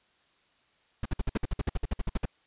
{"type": "noise bursts", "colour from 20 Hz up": "brown", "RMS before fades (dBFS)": -27, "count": 16, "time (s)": [1.03, 2.255], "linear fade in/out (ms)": 5, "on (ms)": 25, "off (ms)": 55, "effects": ["white hiss -67 dBFS RMS until 2.46 s", "resampled to 8000 Hz"]}